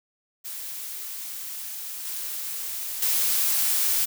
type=noise with level steps; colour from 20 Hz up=blue; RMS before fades=-35 / -32 / -23 dBFS; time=0.44-4.06 s; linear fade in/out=20 ms; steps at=2.05 / 3.02 s; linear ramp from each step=2 ms; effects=none